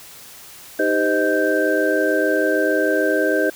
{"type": "tone cluster", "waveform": "sine", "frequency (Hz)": [311.3, 397.9, 516, 625, 1564], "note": ["D#4", "G4", "C5", "D#5", "G6"], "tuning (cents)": [1, 26, -24, 8, -4], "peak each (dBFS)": -22, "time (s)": [0.79, 3.5], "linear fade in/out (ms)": 5, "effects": ["white hiss -41 dBFS RMS until 3.55 s"]}